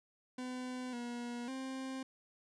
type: tone with pitch steps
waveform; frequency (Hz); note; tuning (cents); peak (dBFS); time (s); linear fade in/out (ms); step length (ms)
40% pulse; 252.7 / 240 / 263.7; B3 / B3 / C4; +40 / -49 / +14; -39; 0.38-2.03; 5; 550
effects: resampled to 22050 Hz